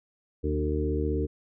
harmonic tone with a mistuned harmonic, 75.6 Hz, D#2, 49 cents flat, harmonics 1 / 2 / 3 / 4 / 5 / 6, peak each -28 / -36 / -38 / -32 / -33 / -32 dBFS, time 0.43-1.27 s, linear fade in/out 20 ms, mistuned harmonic 4, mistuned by -19 cents, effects none

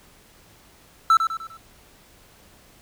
triangle tone with echo, 1325 Hz, E6, 9 cents sharp, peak -10 dBFS, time 1.1-1.17 s, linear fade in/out 2 ms, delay 100 ms, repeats 4, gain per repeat -7 dB, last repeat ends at 1.57 s, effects pink hiss -53 dBFS RMS until 2.81 s

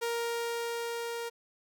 sawtooth tone with level ramp, 467.8 Hz, A#4, 6 cents sharp, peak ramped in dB -26 to -31 dBFS, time 0.01-1.3 s, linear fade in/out 20 ms, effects none

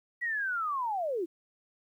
sine linear sweep, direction down, 1952 to 311.1 Hz, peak -29 dBFS, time 0.21-1.26 s, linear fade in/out 20 ms, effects 11-bit

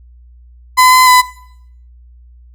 35% pulse tone with pitch steps, 1014 / 1020 / 1003 Hz, B5 / C6 / B5, +45 / -44 / +26 cents, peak -3 dBFS, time 0.77-1.22 s, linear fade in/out 20 ms, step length 150 ms, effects noise-tail reverb RT60 0.7 s tail -20 dB re dry + added 60 Hz sine -38 dBFS peak until 2.54 s

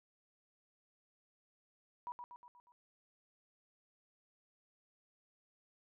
sine tone with echo, 970 Hz, B5, 31 cents flat, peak -40 dBFS, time 2.07-2.12 s, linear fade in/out 0 ms, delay 120 ms, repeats 5, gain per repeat -5 dB, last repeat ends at 2.72 s, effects none

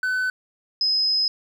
triangle / sine tone pair in turn, 1509 / 5076 Hz, F#6 / D#8, +34 / +34 cents, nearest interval octave + major sixth, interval 2100 cents, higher second, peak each -19 / -18 dBFS, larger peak second, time 0.03-0.3 / 0.81-1.28 s, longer second, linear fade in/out 2 ms, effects 9-bit

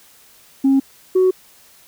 sine tone pair in turn, 270.6 / 371.8 Hz, C#4 / F#4, -42 / +8 cents, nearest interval tritone, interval 550 cents, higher second, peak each -9 dBFS, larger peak neither, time 0.64-0.8 / 1.15-1.31 s, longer neither, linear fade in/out 10 ms, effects tanh soft clip ceiling -8 dBFS + white hiss -49 dBFS RMS until 1.87 s

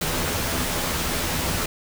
pink noise with comb filter, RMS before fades -25 dBFS, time 0.01-1.66 s, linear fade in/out 5 ms, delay 12 ms, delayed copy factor +0.55, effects none

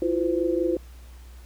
sine tone cluster, 331.3 / 356.4 / 511 Hz, E4 / F4 / C5, +9 / +35 / -41 cents, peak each -25 / -25 / -27 dBFS, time 0.02-0.77 s, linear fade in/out 2 ms, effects added 61 Hz sine -42 dBFS peak until 1.45 s + pink hiss -55 dBFS RMS until 1.45 s

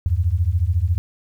sine beating tone pair, 80.2 / 94.2 Hz, E2 / F#2, -47 / +32 cents, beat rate 14 Hz, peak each -19 dBFS, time 0.06-0.98 s, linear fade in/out 0 ms, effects 9-bit

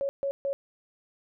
sine tone bursts, 554.4 Hz, C#5, in tune, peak -26 dBFS, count 3, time 0.01-0.53 s, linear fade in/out 0 ms, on 80 ms, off 140 ms, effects none

